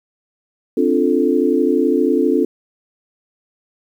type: chord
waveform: sine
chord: D minor seventh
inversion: third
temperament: equal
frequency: 261.6 / 293.7 / 349.2 / 440 Hz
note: C4 / D4 / F4 / A4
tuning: 0 / 0 / 0 / 0 cents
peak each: -18 dBFS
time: 0.77-2.45 s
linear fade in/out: 5 ms
effects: 8-bit